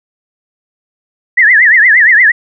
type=tone with vibrato; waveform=sine; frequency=1864.7 Hz; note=A#6; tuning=in tune; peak=-3 dBFS; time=1.37-2.32 s; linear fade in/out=10 ms; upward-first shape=triangle; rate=8.6 Hz; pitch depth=220 cents each way; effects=none